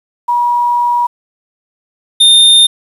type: tone pair in turn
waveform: sine / square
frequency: 962 / 3632 Hz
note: B5 / A#7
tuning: -46 / -46 cents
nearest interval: octave + major seventh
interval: 2300 cents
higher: second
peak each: -9 / -4 dBFS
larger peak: second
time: 0.28-1.07 / 2.2-2.67 s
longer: first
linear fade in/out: 10 ms
effects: resampled to 32000 Hz + 7-bit